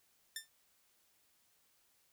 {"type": "tone with exponential decay", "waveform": "10% pulse", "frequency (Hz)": 1789, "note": "A6", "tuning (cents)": 28, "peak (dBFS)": -28, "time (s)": [0.36, 0.49], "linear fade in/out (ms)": 2, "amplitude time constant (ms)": 27, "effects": ["white hiss -73 dBFS RMS until 2.12 s"]}